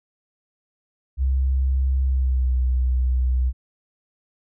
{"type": "tone with pitch glide", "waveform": "sine", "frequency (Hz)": [66, 63.09], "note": ["C2", "B1"], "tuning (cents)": [16, 38], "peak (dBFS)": -17, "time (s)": [1.17, 3.53], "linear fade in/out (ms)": 50, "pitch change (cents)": -78, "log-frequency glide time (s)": [2.05, 2.53], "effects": []}